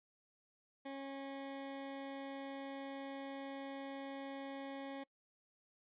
20% pulse tone, 273.8 Hz, C#4, 21 cents flat, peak -39 dBFS, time 0.85-5.04 s, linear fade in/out 10 ms, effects noise-tail reverb RT60 0.1 s tail -25 dB re dry + resampled to 8000 Hz

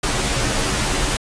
pink noise with comb filter, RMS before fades -20 dBFS, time 0.03-1.17 s, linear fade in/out 5 ms, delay 12 ms, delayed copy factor -0.7, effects resampled to 22050 Hz

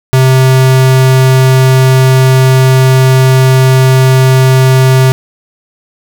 square tone, 130.81 Hz, C3, in tune, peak -4 dBFS, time 0.13-5.12 s, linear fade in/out 0 ms, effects none

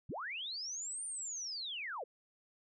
sine linear two-way sweep, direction up then down, 64 to 9160 to 420.6 Hz, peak -39 dBFS, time 0.09-2.04 s, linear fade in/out 5 ms, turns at 1.05 s, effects none

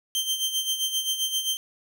sawtooth tone with tremolo, 3136 Hz, G7, in tune, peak -19 dBFS, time 0.15-1.57 s, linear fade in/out 0 ms, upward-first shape sine, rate 7.6 Hz, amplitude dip 65%, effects none

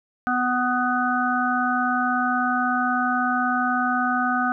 harmonic tone, 249.1 Hz, B3, 15 cents sharp, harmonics 1 / 3 / 5 / 6, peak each -25 / -25 / -25 / -25 dBFS, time 0.27-4.52 s, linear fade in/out 0 ms, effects none

